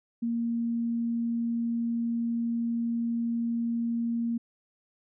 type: tone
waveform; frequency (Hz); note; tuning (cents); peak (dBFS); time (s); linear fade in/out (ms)
sine; 233.1; A#3; 0; -26; 0.22-4.38; 10
effects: none